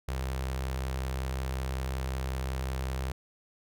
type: tone with notch filter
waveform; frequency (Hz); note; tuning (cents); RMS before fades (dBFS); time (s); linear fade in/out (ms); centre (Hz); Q
sawtooth; 65.41; C2; 0; -33; 0.08-3.12; 5; 250; 1.4
effects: none